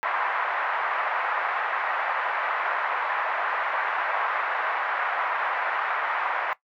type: band-pass noise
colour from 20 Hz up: pink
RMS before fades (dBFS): -27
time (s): 0.03-6.53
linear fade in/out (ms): 0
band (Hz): 770 to 1900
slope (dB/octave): 24
effects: noise-tail reverb RT60 0.1 s tail -17 dB re dry